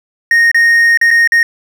triangle tone with dropouts, 1857 Hz, A#6, 7 cents flat, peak -4 dBFS, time 0.31-1.43 s, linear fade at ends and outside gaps 2 ms, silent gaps 0.515-0.545 / 0.974-1.013 / 1.106-1.111 / 1.275-1.32 s, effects none

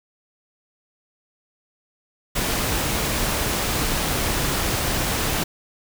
pink noise, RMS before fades -23 dBFS, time 2.35-5.44 s, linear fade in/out 10 ms, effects none

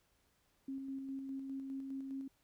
sine tone with tremolo, 269.7 Hz, C#4, 47 cents flat, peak -39 dBFS, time 0.68-2.28 s, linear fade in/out 5 ms, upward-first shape square, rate 4.9 Hz, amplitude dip 30%, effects pink hiss -75 dBFS RMS until 2.43 s

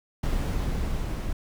brown noise with level ramp, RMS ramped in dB -25 to -30 dBFS, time 0.23-1.33 s, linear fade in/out 5 ms, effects none

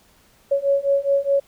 sine beating tone pair, 554.4 / 559.2 Hz, C#5 / C#5, 0 / +15 cents, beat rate 4.8 Hz, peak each -20 / -19 dBFS, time 0.51-1.4 s, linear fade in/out 10 ms, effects pink hiss -56 dBFS RMS until 1.47 s

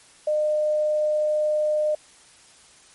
sine tone, 607 Hz, D#5, 43 cents flat, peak -19 dBFS, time 0.27-1.95 s, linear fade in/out 5 ms, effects white hiss -52 dBFS RMS until 2.94 s + MP3 48 kbps

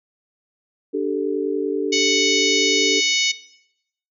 sine chord, D suspended fourth, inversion none, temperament equal with one note detuned, 293.7 / 389.7 / 440 Hz, D4 / G4 / A4, 0 / -10 / 0 cents, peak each -24 dBFS, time 0.93-3.01 s, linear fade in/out 20 ms
harmonic tone, 740 Hz, F#5, in tune, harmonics 3 / 4 / 5 / 6 / 7 / 8 / 9, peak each -23 / -24 / -25 / -26 / -26 / -27 / -28 dBFS, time 1.92-3.32 s, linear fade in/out 10 ms
effects noise-tail reverb RT60 0.8 s tail -18 dB re dry

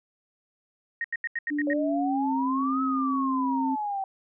sine tone bursts, 1864.7 Hz, A#6, in tune, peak -26 dBFS, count 7, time 1.01-1.733 s, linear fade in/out 2 ms, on 33 ms, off 82 ms
sine tone with pitch glide, 293.7 to 266.2 Hz, D4 to C4, 0 to +30 cents, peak -25 dBFS, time 1.5-3.76 s, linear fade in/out 20 ms, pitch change -170 cents, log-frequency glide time 1.77-2.33 s
sine exponential two-way sweep, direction up then down, 554.4 to 1300 to 765 Hz, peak -27 dBFS, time 1.67-4.04 s, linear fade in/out 2 ms, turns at 2.82 s
effects none

